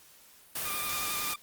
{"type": "noise", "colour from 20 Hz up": "white", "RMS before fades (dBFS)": -34, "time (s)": [0.55, 1.34], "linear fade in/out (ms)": 5}
{"type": "tone with vibrato", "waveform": "20% pulse", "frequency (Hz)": 1201, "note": "D6", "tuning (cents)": 38, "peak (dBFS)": -31, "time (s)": [0.65, 1.36], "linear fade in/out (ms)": 5, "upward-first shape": "square", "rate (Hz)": 11, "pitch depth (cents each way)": 26}
{"effects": ["white hiss -57 dBFS RMS until 1.42 s", "Opus 48 kbps"]}